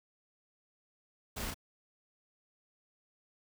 pink noise with echo, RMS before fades -40 dBFS, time 1.36-1.51 s, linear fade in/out 10 ms, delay 34 ms, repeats 1, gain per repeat -2 dB, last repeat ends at 1.544 s, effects none

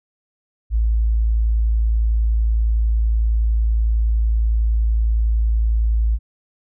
sine tone, 55.4 Hz, A1, 13 cents sharp, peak -14 dBFS, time 0.7-6.19 s, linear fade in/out 50 ms, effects none

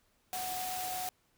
sine tone in noise, 737 Hz, F#5, 7 cents flat, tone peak -37 dBFS, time 0.33-1.09 s, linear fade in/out 0 ms, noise white, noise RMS -40 dBFS, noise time 0.33-1.09 s, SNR 0 dB, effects pink hiss -72 dBFS RMS until 1.37 s

